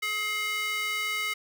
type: tone with high-pass filter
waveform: square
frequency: 424.4 Hz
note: G#4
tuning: 38 cents sharp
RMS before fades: -30 dBFS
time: 0.02-1.34 s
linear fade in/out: 10 ms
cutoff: 1900 Hz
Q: 3.1
effects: none